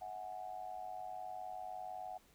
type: tone with amplitude modulation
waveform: sine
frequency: 741 Hz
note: F#5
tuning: 2 cents sharp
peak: -39 dBFS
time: 0.01-2.18 s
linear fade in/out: 10 ms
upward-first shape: sine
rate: 99.8 Hz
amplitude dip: 85%
effects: pink hiss -68 dBFS RMS until 2.34 s